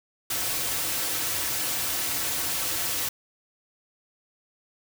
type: noise with comb filter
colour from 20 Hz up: white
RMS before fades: -28 dBFS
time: 0.3-3.09 s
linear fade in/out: 5 ms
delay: 4.9 ms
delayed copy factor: -0.55
effects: none